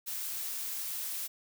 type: noise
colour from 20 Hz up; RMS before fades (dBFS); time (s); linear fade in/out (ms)
blue; -37; 0.06-1.28; 20
effects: none